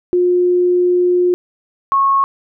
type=tone pair in turn; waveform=sine; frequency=357.2 / 1095.4 Hz; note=F4 / C#6; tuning=+39 / -21 cents; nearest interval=octave + perfect fifth; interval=1940 cents; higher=second; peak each=-10 dBFS; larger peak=neither; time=0.13-1.34 / 1.92-2.24 s; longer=first; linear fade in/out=0 ms; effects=none